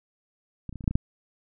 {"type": "clicks", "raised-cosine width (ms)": 5, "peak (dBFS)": [-22, -28, -24, -26, -25, -8, -19, -8], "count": 8, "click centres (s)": [0.693, 0.727, 0.757, 0.808, 0.841, 0.878, 0.91, 0.955], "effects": []}